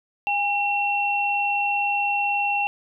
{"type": "tone pair together", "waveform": "sine", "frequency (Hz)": [812.3, 2719], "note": ["G#5", "F7"], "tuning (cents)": [-39, -47], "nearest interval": "octave + major sixth", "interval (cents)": 2092, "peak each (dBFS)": -23, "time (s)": [0.27, 2.67], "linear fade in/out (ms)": 0, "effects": []}